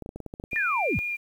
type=clicks; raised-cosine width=2 ms; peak=-23 dBFS; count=10; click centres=0.023 / 0.061 / 0.091 / 0.16 / 0.203 / 0.263 / 0.339 / 0.399 / 0.439 / 0.532 s
type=tone with vibrato; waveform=sine; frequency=2400 Hz; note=D7; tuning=37 cents sharp; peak=-27 dBFS; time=0.51-1.17 s; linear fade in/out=20 ms; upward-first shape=sine; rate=2.4 Hz; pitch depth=19 cents each way
type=linear sweep; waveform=sine; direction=down; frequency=1852 to 44.17 Hz; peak=-24 dBFS; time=0.56-0.99 s; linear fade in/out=0 ms
effects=9-bit